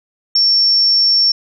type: tone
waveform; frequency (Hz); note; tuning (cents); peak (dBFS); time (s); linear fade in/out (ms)
sine; 5450; F8; -43; -9; 0.35-1.32; 5
effects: none